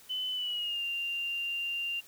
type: tone with pitch glide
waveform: sine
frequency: 3021 to 2786 Hz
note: F#7 to F7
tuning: +35 to -5 cents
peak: -31 dBFS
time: 0.09-2.01 s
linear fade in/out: 20 ms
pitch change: -140 cents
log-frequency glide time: 0.31-0.84 s
effects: white hiss -56 dBFS RMS until 2.07 s